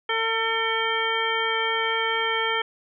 harmonic tone, 450.3 Hz, A4, 40 cents sharp, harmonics 1 / 2 / 3 / 4 / 5 / 7, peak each -29 / -29 / -29 / -29 / -29 / -29 dBFS, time 0.09-2.62 s, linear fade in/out 5 ms, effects none

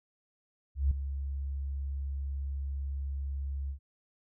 sine tone with ADSR envelope, 69 Hz, C#2, 7 cents flat, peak -21 dBFS, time 0.75-3.79 s, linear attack 160 ms, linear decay 4 ms, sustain -11 dB, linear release 93 ms, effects none

